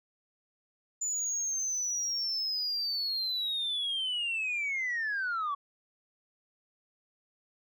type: linear sweep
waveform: sine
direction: down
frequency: 7040 to 1108.7 Hz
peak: -28 dBFS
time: 1.01-5.55 s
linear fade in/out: 10 ms
effects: tanh soft clip ceiling -27 dBFS